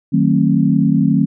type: chord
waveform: sine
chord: D# diminished seventh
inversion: none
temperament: just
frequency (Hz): 155.56 / 186.68 / 224 / 268.8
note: D#3 / F#3 / A3 / C4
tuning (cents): 0 / +16 / +31 / +47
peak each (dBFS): -16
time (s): 0.12-1.26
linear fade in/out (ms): 20
effects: none